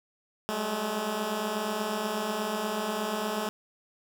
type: tone cluster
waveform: 10% pulse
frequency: 194.8 / 206.9 / 215.2 Hz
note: G3 / G#3 / A3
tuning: -11 / -6 / -38 cents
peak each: -30 / -29 / -22 dBFS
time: 0.49-3.49 s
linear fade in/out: 0 ms
effects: none